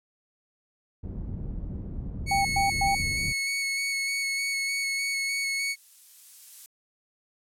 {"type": "low-pass noise", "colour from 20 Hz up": "pink", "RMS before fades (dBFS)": -34, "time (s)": [1.03, 3.33], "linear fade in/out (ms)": 10, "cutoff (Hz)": 200, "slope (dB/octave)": 12}
{"type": "tone with vibrato", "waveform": "sawtooth", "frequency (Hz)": 2209, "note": "C#7", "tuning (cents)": -7, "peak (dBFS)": -23, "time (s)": [2.26, 5.76], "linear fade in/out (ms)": 50, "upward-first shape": "square", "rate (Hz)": 3.3, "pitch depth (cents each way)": 11}
{"type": "tone bursts", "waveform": "sine", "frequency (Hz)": 791, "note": "G5", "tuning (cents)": 15, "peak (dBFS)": -22, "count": 3, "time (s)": [2.31, 2.95], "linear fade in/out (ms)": 5, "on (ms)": 140, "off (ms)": 110}
{"type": "noise with exponential growth", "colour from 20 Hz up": "violet", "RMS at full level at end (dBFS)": -40, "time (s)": [2.98, 6.66], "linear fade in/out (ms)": 0, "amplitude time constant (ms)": 800}
{"effects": ["low-pass 11000 Hz 12 dB/octave"]}